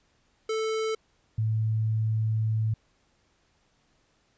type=tone pair in turn; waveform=square / sine; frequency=440 / 110 Hz; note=A4 / A2; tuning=0 / 0 cents; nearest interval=2 octaves; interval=2400 cents; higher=first; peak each=-27 / -23 dBFS; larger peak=second; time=0.49-0.95 / 1.38-2.74 s; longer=second; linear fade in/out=5 ms; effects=pink hiss -68 dBFS RMS until 4.37 s + resampled to 16000 Hz